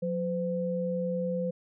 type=tone pair together; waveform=sine; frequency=180.3 / 510 Hz; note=F#3 / C5; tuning=-45 / -44 cents; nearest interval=octave + tritone; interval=1801 cents; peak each=-31 / -30 dBFS; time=0.02-1.51 s; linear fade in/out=10 ms; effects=none